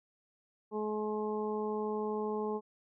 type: harmonic tone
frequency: 212.9 Hz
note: G#3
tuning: 43 cents sharp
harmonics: 1 / 2 / 3 / 4 / 5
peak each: -38 / -34 / -49 / -41 / -44 dBFS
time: 0.71-2.61 s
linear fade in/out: 50 ms
effects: none